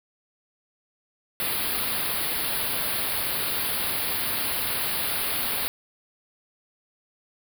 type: band-stop noise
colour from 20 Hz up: white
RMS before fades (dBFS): -27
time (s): 1.4-5.68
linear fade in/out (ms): 0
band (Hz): 4800 to 9600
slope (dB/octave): 96
effects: none